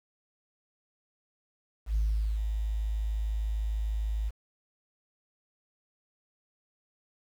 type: tone with ADSR envelope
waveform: sine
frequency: 53.3 Hz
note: G#1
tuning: 46 cents sharp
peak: -22 dBFS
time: 1.86-4.31 s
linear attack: 95 ms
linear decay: 420 ms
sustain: -5 dB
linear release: 31 ms
effects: tanh soft clip ceiling -21 dBFS + 9-bit